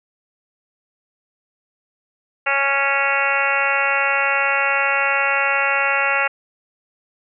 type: harmonic tone with a mistuned harmonic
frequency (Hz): 277.2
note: C#4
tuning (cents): 0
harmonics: 2 / 3 / 4 / 5 / 6 / 7 / 8 / 9 / 10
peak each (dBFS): -26 / -25 / -28 / -22 / -26 / -24 / -24 / -27 / -24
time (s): 2.46-6.28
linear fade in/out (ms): 10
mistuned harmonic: 10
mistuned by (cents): -23
effects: none